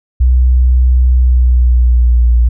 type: tone with pitch glide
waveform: sine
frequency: 62.7 to 59.18 Hz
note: B1 to A#1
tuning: +27 to +27 cents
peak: -5 dBFS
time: 0.2-2.49 s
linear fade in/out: 10 ms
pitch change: -100 cents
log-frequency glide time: 1.15-2.38 s
effects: none